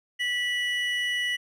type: tone pair together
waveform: triangle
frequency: 1958.2 / 2939 Hz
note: B6 / F#7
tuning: -15 / -12 cents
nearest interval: perfect fifth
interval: 703 cents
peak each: -25 / -28 dBFS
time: 0.19-1.37 s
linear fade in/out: 20 ms
effects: none